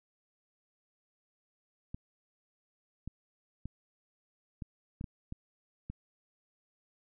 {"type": "clicks", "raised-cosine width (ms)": 5, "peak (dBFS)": -27, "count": 8, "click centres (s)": [1.945, 3.076, 3.656, 4.622, 5.011, 5.042, 5.324, 5.9], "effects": []}